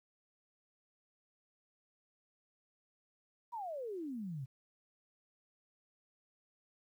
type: exponential sweep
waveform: sine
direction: down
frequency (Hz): 987.8 to 123.47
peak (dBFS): -39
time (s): 3.52-4.46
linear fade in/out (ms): 20
effects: 12-bit